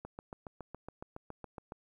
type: click train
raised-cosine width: 1 ms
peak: -29 dBFS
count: 13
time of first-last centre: 0.05-1.721 s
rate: 7.18 Hz
effects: 11-bit